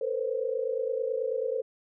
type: tone cluster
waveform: sine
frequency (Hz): 453.4 / 503 / 532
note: A#4 / B4 / C5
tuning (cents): -48 / +32 / +29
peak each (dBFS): -31 / -31 / -33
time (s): 0.01-1.62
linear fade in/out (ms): 5
effects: none